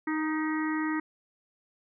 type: harmonic tone with a mistuned harmonic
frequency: 311.1 Hz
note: D#4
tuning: in tune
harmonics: 1 / 3 / 4 / 5 / 6 / 7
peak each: -28 / -38 / -38 / -42 / -36 / -45 dBFS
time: 0.07-1 s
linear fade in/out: 5 ms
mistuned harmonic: 6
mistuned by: +33 cents
effects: none